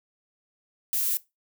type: noise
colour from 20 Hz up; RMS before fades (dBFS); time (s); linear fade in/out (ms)
violet; -26; 0.93-1.17; 0
effects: noise-tail reverb RT60 0.2 s tail -18 dB re dry